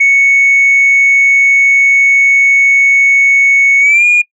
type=tone with pitch glide; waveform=sine; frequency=2217 to 2432 Hz; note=C#7 to D#7; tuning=0 to -40 cents; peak=-3 dBFS; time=0-4.22 s; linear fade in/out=10 ms; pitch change=+160 cents; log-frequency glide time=3.8-4.05 s; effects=noise-tail reverb RT60 0.1 s tail -22 dB re dry + tanh soft clip ceiling -2 dBFS